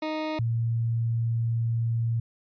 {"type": "tone pair in turn", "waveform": ["20% pulse", "sine"], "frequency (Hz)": [310.7, 115.44], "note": ["D#4", "A#2"], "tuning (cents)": [-2, -16], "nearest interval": "octave + perfect fourth", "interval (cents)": 1714, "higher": "first", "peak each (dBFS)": -23, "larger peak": "neither", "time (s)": [[0.02, 0.39], [0.39, 2.2]], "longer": "second", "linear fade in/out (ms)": 5, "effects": ["resampled to 11025 Hz"]}